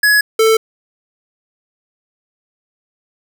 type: tone pair in turn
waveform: square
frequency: 1685 / 443.6 Hz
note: G#6 / A4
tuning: +25 / +14 cents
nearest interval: octave + major seventh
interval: 2311 cents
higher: first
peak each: -9 dBFS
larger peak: neither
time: 0.03-0.21 / 0.39-0.57 s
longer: neither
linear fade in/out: 5 ms
effects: none